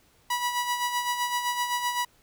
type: tone with tremolo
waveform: sawtooth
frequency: 975 Hz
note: B5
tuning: 23 cents flat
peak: -20 dBFS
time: 0.3-2.05 s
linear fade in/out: 5 ms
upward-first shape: sine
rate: 7.8 Hz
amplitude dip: 55%
effects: pink hiss -62 dBFS RMS until 2.22 s